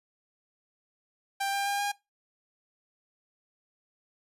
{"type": "tone with pitch steps", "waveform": "sawtooth", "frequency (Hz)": [790, 797.3, 804.7, 812.2], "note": ["G5", "G5", "G5", "G#5"], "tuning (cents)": [13, 29, 45, -39], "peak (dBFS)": -24, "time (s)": [1.4, 1.92], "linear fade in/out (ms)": 10, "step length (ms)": 130, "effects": ["noise-tail reverb RT60 0.2 s tail -20 dB re dry", "resampled to 32000 Hz"]}